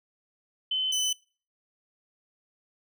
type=tone pair in turn; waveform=sine / 25% pulse; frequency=3050 / 3015 Hz; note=G7 / F#7; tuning=-48 / +32 cents; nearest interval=unison; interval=20 cents; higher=first; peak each=-25 / -21 dBFS; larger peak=second; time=0.71-0.92 / 0.92-1.13 s; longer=neither; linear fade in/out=5 ms; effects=noise-tail reverb RT60 0.4 s tail -24 dB re dry